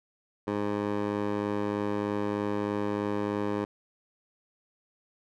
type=tone with band-pass filter; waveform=15% pulse; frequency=103.2 Hz; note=G#2; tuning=10 cents flat; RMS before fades=-30 dBFS; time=0.47-3.65 s; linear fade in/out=10 ms; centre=570 Hz; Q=0.84; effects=none